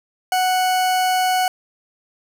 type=tone; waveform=40% pulse; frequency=740 Hz; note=F#5; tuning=in tune; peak=-15 dBFS; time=0.32-1.48 s; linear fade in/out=2 ms; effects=none